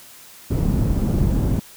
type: low-pass noise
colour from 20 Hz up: white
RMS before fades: -19 dBFS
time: 0.5-1.6 s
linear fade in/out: 10 ms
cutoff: 160 Hz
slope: 12 dB/octave
effects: white hiss -44 dBFS RMS until 1.76 s